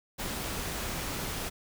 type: noise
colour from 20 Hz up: pink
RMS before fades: -35 dBFS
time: 0.18-1.5 s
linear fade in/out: 20 ms
effects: none